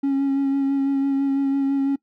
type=tone with vibrato; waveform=triangle; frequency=274.9 Hz; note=C#4; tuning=14 cents flat; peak=-15 dBFS; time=0.03-1.96 s; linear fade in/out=10 ms; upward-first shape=sine; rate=6 Hz; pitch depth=18 cents each way; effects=noise-tail reverb RT60 0.1 s tail -23 dB re dry + tanh soft clip ceiling -13 dBFS